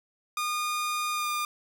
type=tone with pitch glide; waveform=sawtooth; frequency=1220 to 1206.7 Hz; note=D#6 to D6; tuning=-34 to +47 cents; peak=-24 dBFS; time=0.37-1.45 s; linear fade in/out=2 ms; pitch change=-19 cents; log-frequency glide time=1.12-1.29 s; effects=none